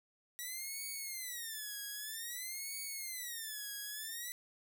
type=tone with vibrato; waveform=5% pulse; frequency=1921 Hz; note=B6; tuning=48 cents flat; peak=-31 dBFS; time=0.39-4.32 s; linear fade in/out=0 ms; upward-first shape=sine; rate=0.52 Hz; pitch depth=260 cents each way; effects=none